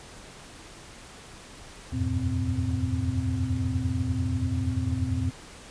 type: tone cluster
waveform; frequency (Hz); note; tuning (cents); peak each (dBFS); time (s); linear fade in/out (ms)
sine; 81.8 / 90.5 / 102.4 / 122 / 259.1; E2 / F#2 / G#2 / B2 / C4; -13 / -38 / -24 / -21 / -17; -31; 1.92-5.31; 20
effects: pink hiss -46 dBFS RMS until 5.7 s + resampled to 22050 Hz